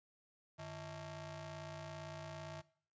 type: ring-modulated tone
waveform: sawtooth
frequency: 246.1 Hz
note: B3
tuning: 6 cents flat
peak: -39 dBFS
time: 0.58-2.62 s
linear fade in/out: 20 ms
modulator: 398 Hz
effects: noise-tail reverb RT60 0.5 s tail -19 dB re dry + resampled to 16000 Hz